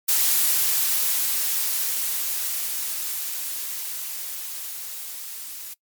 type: noise with level ramp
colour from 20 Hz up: blue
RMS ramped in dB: -19 to -36 dBFS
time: 0.08-5.74 s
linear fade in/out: 10 ms
effects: noise-tail reverb RT60 0.1 s tail -21 dB re dry + MP3 96 kbps